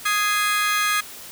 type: chord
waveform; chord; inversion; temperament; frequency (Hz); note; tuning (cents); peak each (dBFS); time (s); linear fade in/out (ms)
30% pulse; Ab major; second; just; 1245.9 / 1661.2 / 2077; Eb6 / Ab6 / C7; +2 / 0 / -13; -19 / -21 / -24; 0.05-1.01; 10
effects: white hiss -39 dBFS RMS until 1.31 s

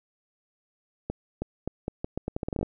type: accelerating click train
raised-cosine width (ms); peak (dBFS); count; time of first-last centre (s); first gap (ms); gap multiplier
2; -16; 15; 1.1-2.63; 320; 0.8
effects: none

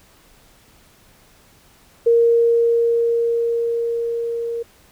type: tone with level ramp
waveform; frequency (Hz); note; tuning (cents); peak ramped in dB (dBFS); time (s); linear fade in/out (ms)
sine; 466.2; A#4; 0; -10 to -22; 2.06-4.63; 10
effects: pink hiss -52 dBFS RMS until 4.91 s

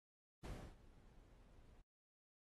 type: noise with ADSR envelope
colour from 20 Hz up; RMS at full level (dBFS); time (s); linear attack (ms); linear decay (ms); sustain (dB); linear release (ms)
brown; -45; 0.43-1.82; 16; 300; -20; 17
effects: AAC 32 kbps

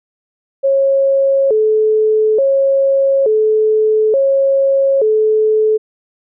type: tone with vibrato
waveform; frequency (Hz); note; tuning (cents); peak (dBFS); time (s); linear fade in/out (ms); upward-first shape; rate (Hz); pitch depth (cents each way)
sine; 486; B4; -28; -9; 0.63-5.78; 20; square; 0.57; 200
effects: none

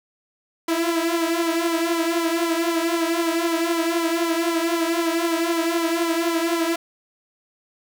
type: tone with flanger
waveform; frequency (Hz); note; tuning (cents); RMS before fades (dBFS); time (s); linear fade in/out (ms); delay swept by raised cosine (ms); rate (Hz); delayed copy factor
sawtooth; 334; E4; +23; -22; 0.68-6.76; 5; 2 to 5.6; 3.9; +0.7
effects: none

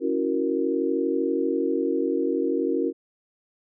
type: chord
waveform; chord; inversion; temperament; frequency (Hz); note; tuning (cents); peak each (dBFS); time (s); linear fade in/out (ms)
sine; F# dominant seventh; second; equal; 277.2 / 329.6 / 370 / 466.2; C#4 / E4 / F#4 / A#4; 0 / 0 / 0 / 0; -27; 0-2.93; 50
effects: none

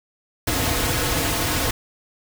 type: noise with comb filter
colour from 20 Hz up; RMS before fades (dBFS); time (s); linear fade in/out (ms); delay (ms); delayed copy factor
pink; -22; 0.47-1.71; 5; 5.1; -0.65
effects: none

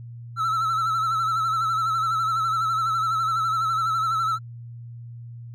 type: tone with vibrato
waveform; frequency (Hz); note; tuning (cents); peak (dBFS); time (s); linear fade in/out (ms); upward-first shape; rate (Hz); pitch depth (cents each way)
triangle; 1318.5; E6; 0; -19; 0.36-4.39; 50; sine; 12; 55
effects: added 118 Hz sine -36 dBFS peak until 5.54 s

